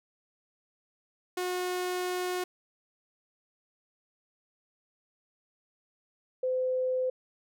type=tone pair in turn; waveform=sawtooth / sine; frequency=362.4 / 511.9 Hz; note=F#4 / C5; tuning=-36 / -38 cents; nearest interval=tritone; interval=598 cents; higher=second; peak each=-26 dBFS; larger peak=neither; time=1.37-2.44 / 6.43-7.1 s; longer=first; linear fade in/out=5 ms; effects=none